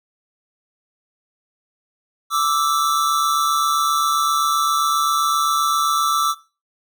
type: tone pair together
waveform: square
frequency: 1170.9 / 1318.5 Hz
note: D6 / E6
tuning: -6 / 0 cents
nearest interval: major second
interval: 206 cents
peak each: -20 dBFS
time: 2.3-6.35 s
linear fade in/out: 50 ms
effects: noise-tail reverb RT60 0.3 s tail -17 dB re dry